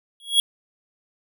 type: tone with exponential growth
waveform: square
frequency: 3322 Hz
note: G#7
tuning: in tune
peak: -11 dBFS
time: 0.2-0.4 s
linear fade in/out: 1 ms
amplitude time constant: 42 ms
effects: none